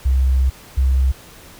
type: tone pair in turn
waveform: sine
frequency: 65.41 / 65.77 Hz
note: C2 / C2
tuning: 0 / +10 cents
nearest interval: unison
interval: 10 cents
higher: second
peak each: -12 dBFS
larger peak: neither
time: 0.05-0.5 / 0.77-1.12 s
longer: first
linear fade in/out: 10 ms
effects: pink hiss -42 dBFS RMS until 1.59 s